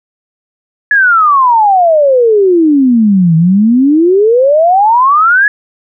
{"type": "exponential two-way sweep", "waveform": "sine", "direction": "down then up", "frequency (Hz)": [1716, 158.4, 1716], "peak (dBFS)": -4, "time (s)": [0.91, 5.48], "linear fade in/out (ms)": 2, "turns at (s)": 3.36, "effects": []}